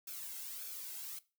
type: noise with flanger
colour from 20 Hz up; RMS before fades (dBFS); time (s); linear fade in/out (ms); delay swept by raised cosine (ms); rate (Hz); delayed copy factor
blue; -45; 0.07-1.19; 5; 1 to 1.72; 1.7; -0.6
effects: noise-tail reverb RT60 0.3 s tail -19 dB re dry